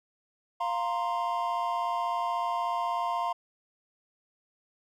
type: chord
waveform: triangle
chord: F suspended fourth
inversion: none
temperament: just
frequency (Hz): 698.5 / 931.3 / 1047.7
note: F5 / Bb5 / C6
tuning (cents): 0 / -2 / +2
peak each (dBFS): -30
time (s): 0.6-3.33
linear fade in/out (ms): 10
effects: none